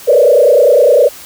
sine tone with frequency modulation, 535 Hz, C5, 38 cents sharp, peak -4 dBFS, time 0.07-1.09 s, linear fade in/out 20 ms, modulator 29.8 Hz, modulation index 2.4, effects white hiss -33 dBFS RMS until 1.25 s

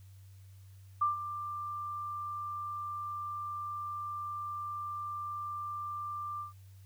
sine tone with ADSR envelope, 1185 Hz, D6, 15 cents sharp, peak -24 dBFS, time 1.01-6.53 s, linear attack 10 ms, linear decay 140 ms, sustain -12 dB, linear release 130 ms, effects added 96 Hz sine -51 dBFS peak until 6.85 s + white hiss -68 dBFS RMS until 6.85 s

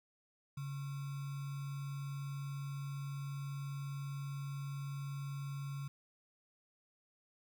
sine tone with sample-and-hold, 139.7 Hz, C#3, 14 cents sharp, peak -39 dBFS, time 0.57-5.88 s, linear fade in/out 5 ms, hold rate 1225 Hz, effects none

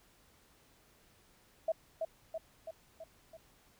sine tone with echo, 649 Hz, E5, 27 cents flat, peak -28 dBFS, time 1.68-1.72 s, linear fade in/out 5 ms, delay 330 ms, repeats 5, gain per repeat -4 dB, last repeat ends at 3.37 s, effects pink hiss -66 dBFS RMS until 3.79 s

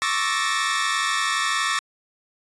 sawtooth tone cluster, 1097 / 1169 / 1311 / 1764 / 1861 Hz, C#6 / D6 / E6 / A6 / A#6, -18 / -8 / -10 / +4 / -3 cents, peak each -24 dBFS, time 0.02-1.79 s, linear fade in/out 0 ms, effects resampled to 22050 Hz

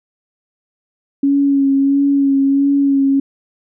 sine tone with vibrato, 277.2 Hz, C#4, in tune, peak -10 dBFS, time 1.23-3.2 s, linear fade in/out 5 ms, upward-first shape sine, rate 1.5 Hz, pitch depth 24 cents each way, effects none

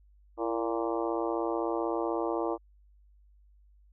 harmonic tone with a mistuned harmonic, 116 Hz, A#2, 8 cents flat, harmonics 3 / 4 / 5 / 6 / 7 / 8 / 9 / 10, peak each -32 / -34 / -36 / -38 / -39 / -40 / -41 / -42 dBFS, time 0.37-2.58 s, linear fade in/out 50 ms, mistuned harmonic 3, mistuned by -55 cents, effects added 50 Hz sine -57 dBFS peak until 3.92 s

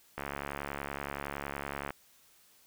click train, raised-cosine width 0.5 ms, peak -21 dBFS, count 123, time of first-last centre 0.18-1.906 s, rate 70.7 Hz, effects white hiss -63 dBFS RMS until 2.66 s

